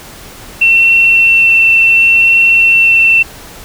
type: tone with vibrato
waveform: sine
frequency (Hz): 2700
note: E7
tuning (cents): +41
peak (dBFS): -4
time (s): 0.61-3.23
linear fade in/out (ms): 10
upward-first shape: triangle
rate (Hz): 0.69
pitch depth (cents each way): 9
effects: pink hiss -32 dBFS RMS until 3.64 s